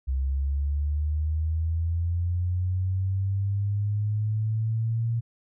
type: linear sweep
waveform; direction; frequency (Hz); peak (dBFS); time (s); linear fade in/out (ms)
sine; up; 65.41 to 116.54; -23; 0.07-5.21; 20
effects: none